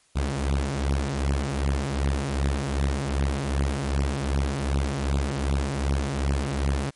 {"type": "beating tone pair", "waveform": "sawtooth", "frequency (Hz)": [67.8, 70.4], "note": ["C#2", "C#2"], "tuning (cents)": [-38, 27], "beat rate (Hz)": 2.6, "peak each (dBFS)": -22, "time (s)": [0.15, 6.91], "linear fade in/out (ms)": 20, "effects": ["white hiss -62 dBFS RMS until 6.95 s", "MP3 48 kbps"]}